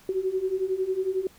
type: beating tone pair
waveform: sine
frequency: 370 / 381 Hz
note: F#4 / G4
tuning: 0 / -49 cents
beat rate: 11 Hz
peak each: -29 / -26 dBFS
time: 0.09-1.27 s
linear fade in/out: 2 ms
effects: pink hiss -55 dBFS RMS until 1.38 s